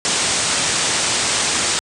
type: low-pass noise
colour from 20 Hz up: white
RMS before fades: -19 dBFS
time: 0.05-1.79 s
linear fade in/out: 0 ms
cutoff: 9100 Hz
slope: 96 dB/octave
effects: high-pass 80 Hz 12 dB/octave